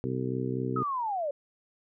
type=harmonic tone; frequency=64.1 Hz; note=C2; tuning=35 cents flat; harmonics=2 / 3 / 4 / 5 / 6 / 7; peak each=-33 / -38 / -34 / -39 / -35 / -38 dBFS; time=0.04-0.83 s; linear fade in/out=0 ms
type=linear sweep; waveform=sine; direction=down; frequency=1300 to 548 Hz; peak=-28 dBFS; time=0.76-1.31 s; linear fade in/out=5 ms
effects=none